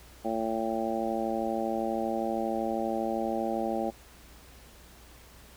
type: harmonic tone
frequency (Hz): 112.6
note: A2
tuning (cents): +40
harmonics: 2 / 3 / 4 / 5 / 6 / 7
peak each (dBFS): -34 / -34 / -39 / -34 / -36 / -34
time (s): 0.24-3.91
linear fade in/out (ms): 20
effects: added 60 Hz sine -54 dBFS peak until 5.56 s + pink hiss -54 dBFS RMS until 5.56 s